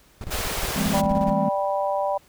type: noise with tremolo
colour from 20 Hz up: brown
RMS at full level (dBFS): -29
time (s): 0.21-1.33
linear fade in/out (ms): 2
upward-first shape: square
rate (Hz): 17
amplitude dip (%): 80
type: high-pass noise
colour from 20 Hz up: pink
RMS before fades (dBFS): -29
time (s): 0.3-1.02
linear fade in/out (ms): 20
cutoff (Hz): 370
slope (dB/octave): 96
type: chord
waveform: triangle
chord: A minor seventh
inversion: second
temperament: equal with one note detuned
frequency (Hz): 164.81 / 200.5 / 220 / 261.6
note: E3 / G3 / A3 / C4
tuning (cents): 0 / +39 / 0 / 0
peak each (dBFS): -26 / -23 / -27 / -28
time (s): 0.76-1.49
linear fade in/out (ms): 5
type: harmonic tone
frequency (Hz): 196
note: G3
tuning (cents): 0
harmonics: 3 / 4 / 5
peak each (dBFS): -24 / -26 / -28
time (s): 0.93-2.18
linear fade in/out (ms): 10
effects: pink hiss -56 dBFS RMS until 2.28 s